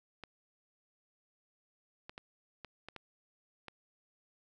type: clicks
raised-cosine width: 0.3 ms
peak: -29 dBFS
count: 7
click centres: 0.237 / 2.095 / 2.179 / 2.647 / 2.886 / 2.963 / 3.683 s
effects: none